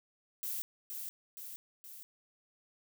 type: noise with echo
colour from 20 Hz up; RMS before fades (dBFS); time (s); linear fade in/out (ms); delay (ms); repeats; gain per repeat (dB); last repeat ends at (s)
violet; -38; 0.43-0.62; 0; 470; 3; -4; 2.03
effects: none